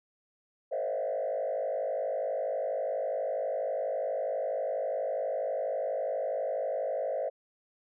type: tone with frequency modulation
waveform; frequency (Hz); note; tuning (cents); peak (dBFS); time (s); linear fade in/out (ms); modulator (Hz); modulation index
sine; 587.3; D5; 0; -28; 0.71-7.3; 20; 52.2; 1.8
effects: tanh soft clip ceiling -25 dBFS